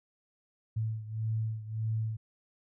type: beating tone pair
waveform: sine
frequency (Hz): 110 / 111.7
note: A2 / A2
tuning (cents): 0 / +27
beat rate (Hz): 1.7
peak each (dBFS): -32 / -36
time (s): 0.76-2.17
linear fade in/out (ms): 10
effects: none